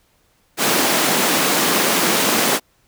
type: high-pass noise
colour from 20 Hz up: pink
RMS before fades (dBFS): -17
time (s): 0.57-2.6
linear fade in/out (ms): 50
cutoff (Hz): 200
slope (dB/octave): 24
effects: pink hiss -60 dBFS RMS until 2.87 s

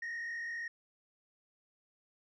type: tone with frequency modulation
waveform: sine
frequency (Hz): 1863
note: A#6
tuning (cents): -2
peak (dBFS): -35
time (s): 0.02-0.68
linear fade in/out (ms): 5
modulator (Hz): 45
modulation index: 0.83
effects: tanh soft clip ceiling -36 dBFS

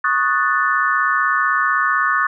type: chord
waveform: sine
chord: D# half-diminished seventh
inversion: third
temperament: equal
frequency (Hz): 1108.7 / 1244.5 / 1480 / 1760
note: C#6 / D#6 / F#6 / A6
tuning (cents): 0 / 0 / 0 / 0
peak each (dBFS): -20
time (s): 0.04-2.27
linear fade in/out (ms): 5
effects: none

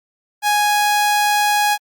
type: tone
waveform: sawtooth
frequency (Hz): 830.6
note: G#5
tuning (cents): 0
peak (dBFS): -10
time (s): 0.42-1.78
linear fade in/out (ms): 50
effects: Opus 48 kbps

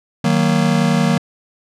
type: chord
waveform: square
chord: D# minor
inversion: none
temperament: just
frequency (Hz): 155.56 / 186.68 / 233.3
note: D#3 / F#3 / A#3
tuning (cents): 0 / +16 / +2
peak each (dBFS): -18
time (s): 0.24-1.18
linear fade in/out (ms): 5
effects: low-pass 8000 Hz 12 dB/octave

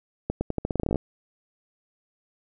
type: accelerating click train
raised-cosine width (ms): 2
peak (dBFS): -12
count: 15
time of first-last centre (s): 0.3-0.958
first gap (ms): 110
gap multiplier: 0.85
effects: none

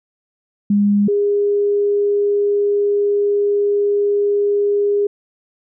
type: tone pair in turn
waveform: sine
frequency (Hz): 204 / 408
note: G#3 / G#4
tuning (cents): -31 / -31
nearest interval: octave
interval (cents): 1200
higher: second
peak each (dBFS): -11 / -13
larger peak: first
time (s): 0.7-1.08 / 1.08-5.07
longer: second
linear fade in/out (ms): 5
effects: none

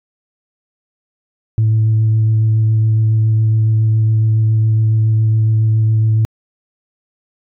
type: tone with vibrato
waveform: sine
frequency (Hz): 110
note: A2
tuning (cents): 0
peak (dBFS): -8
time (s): 1.58-6.25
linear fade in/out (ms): 0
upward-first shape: sine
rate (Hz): 7.2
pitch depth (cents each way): 11
effects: tanh soft clip ceiling -7 dBFS

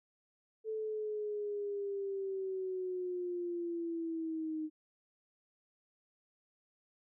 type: linear sweep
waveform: sine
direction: down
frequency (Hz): 440 to 308.9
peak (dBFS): -35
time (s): 0.64-4.7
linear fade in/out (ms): 50
effects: none

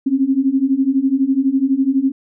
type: beating tone pair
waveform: sine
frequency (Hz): 261.6 / 273.6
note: C4 / C#4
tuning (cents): 0 / -23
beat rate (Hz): 12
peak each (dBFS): -17 / -15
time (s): 0.06-2.12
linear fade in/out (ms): 10
effects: none

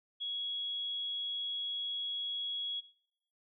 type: tone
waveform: sine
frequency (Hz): 3334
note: G#7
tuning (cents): +6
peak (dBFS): -35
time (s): 0.2-2.81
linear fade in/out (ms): 20
effects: noise-tail reverb RT60 0.7 s tail -18 dB re dry

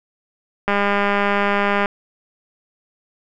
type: click train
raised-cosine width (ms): 0.5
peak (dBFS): -4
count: 239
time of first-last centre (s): 0.68-1.858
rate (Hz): 202
effects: none

